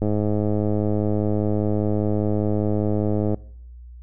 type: click train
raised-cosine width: 2 ms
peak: -10 dBFS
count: 350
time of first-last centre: 0.02-3.344 s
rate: 105 Hz
effects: noise-tail reverb RT60 0.7 s tail -24 dB re dry + added 60 Hz sine -38 dBFS peak until 4.02 s